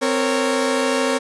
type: tone cluster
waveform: sawtooth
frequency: 260.3 / 461.4 / 554 Hz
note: C4 / A#4 / C#5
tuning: -9 / -18 / -1 cents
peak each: -18 dBFS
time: 0.01-1.19 s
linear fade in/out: 20 ms
effects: resampled to 24000 Hz